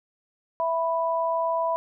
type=tone pair together; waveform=sine; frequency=660.2 / 987.8 Hz; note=E5 / B5; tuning=+2 / 0 cents; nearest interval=perfect fifth; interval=698 cents; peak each=-25 dBFS; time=0.6-1.76 s; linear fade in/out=0 ms; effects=none